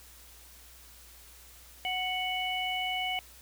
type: harmonic tone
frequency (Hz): 740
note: F#5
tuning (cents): 0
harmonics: 1 / 3 / 4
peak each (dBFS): -34 / -34 / -34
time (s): 1.85-3.19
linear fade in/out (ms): 0
effects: added 60 Hz sine -56 dBFS peak until 3.41 s + white hiss -54 dBFS RMS until 3.41 s